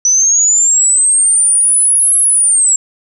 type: linear two-way sweep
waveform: sine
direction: up then down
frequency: 5920 to 10910 to 7500 Hz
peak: -7 dBFS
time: 0.05-2.76 s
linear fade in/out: 2 ms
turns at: 2.18 s
effects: none